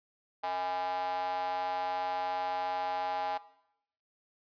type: tone with high-pass filter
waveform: square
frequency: 91.4 Hz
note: F#2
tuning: 21 cents flat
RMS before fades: -34 dBFS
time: 0.43-3.38 s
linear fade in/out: 10 ms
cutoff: 780 Hz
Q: 7
effects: noise-tail reverb RT60 0.8 s tail -18 dB re dry + resampled to 11025 Hz